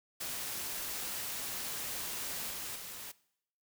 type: noise with level steps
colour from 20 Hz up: white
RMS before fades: -39 / -41 / -45 dBFS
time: 0.2-3.12 s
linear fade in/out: 10 ms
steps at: 2.5 / 2.75 s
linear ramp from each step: 10 ms
effects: noise-tail reverb RT60 0.7 s tail -20 dB re dry